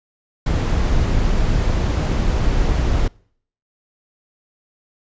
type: noise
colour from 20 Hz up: brown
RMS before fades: -17 dBFS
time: 0.46-3.08 s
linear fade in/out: 5 ms
effects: noise-tail reverb RT60 0.6 s tail -26 dB re dry + resampled to 16000 Hz